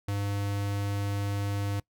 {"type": "tone", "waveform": "square", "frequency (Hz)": 100.8, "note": "G2", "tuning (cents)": 49, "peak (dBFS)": -29, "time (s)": [0.08, 1.8], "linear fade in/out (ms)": 5, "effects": ["noise-tail reverb RT60 0.1 s tail -22 dB re dry"]}